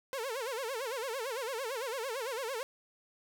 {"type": "tone with vibrato", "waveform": "sawtooth", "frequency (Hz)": 493.3, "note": "B4", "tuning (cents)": -2, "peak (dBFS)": -31, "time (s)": [0.13, 2.63], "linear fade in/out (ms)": 0, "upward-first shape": "sine", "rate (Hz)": 8.9, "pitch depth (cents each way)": 210, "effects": []}